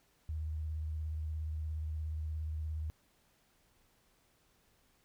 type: tone with vibrato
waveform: sine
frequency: 77.9 Hz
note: D#2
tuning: 3 cents sharp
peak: -35 dBFS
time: 0.29-2.9 s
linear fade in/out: 0 ms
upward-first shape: square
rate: 17 Hz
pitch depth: 28 cents each way
effects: pink hiss -71 dBFS RMS until 5.04 s